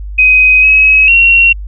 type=tone with pitch steps; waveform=sine; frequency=2516 / 2556 / 2737 Hz; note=D#7 / D#7 / F7; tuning=+19 / +46 / -36 cents; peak=-3 dBFS; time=0.18-1.53 s; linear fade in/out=10 ms; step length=450 ms; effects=added 50 Hz sine -20 dBFS peak until 1.67 s